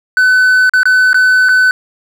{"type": "tone with dropouts", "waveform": "triangle", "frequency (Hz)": 1508, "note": "F#6", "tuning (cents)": 32, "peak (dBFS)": -4, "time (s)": [0.17, 1.71], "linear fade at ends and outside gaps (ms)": 1, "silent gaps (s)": [[0.695, 0.736], [0.832, 0.855], [1.131, 1.144], [1.487, 1.491]], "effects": []}